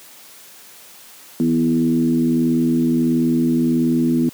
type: tone with frequency modulation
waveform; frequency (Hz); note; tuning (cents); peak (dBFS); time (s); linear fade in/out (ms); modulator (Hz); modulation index
sine; 246.9; B3; 0; -13; 1.4-4.29; 0; 81.5; 0.94
effects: white hiss -43 dBFS RMS until 4.33 s + high-pass 150 Hz 12 dB/octave